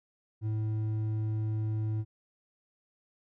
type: tone with hard clipping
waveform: sine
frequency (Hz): 108.6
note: A2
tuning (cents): -22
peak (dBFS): -30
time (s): 0.41-2.05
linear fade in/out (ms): 50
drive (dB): 5
effects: none